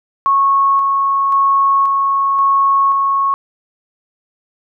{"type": "tone with tremolo", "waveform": "sine", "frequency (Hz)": 1100, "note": "C#6", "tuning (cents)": -14, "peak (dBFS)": -9, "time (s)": [0.26, 3.34], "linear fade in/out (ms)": 0, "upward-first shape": "square", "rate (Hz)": 0.94, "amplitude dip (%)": 25, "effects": []}